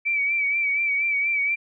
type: tone with vibrato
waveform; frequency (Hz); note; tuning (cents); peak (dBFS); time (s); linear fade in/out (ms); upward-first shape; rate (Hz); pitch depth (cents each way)
sine; 2300; D7; -37; -20; 0.05-1.56; 20; sine; 4.2; 48
effects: none